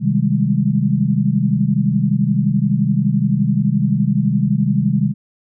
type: chord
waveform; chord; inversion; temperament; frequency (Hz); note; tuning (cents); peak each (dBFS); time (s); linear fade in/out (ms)
sine; Ab major seventh; first; equal with one note detuned; 130.81 / 156.28 / 196 / 207.7; C3 / Eb3 / G3 / Ab3; 0 / +8 / 0 / 0; -19 / -19 / -18 / -19; 0-5.14; 50
effects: none